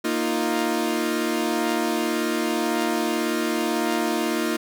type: chord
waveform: sawtooth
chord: Bb suspended fourth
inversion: none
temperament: equal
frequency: 233.1 / 311.1 / 349.2 Hz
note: Bb3 / Eb4 / F4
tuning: 0 / 0 / 0 cents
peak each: -23 / -22 / -22 dBFS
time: 0.04-4.57 s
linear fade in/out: 10 ms
effects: none